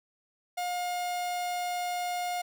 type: tone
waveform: 45% pulse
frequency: 713 Hz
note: F5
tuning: 36 cents sharp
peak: -30 dBFS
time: 0.57-2.42 s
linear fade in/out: 10 ms
effects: none